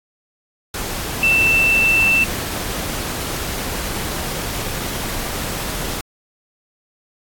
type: tone in noise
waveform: sine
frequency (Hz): 2668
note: E7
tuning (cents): +20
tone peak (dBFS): -12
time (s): 1.23-2.24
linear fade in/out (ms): 2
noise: pink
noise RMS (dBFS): -25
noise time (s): 0.74-6.01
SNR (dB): +10
effects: AAC 64 kbps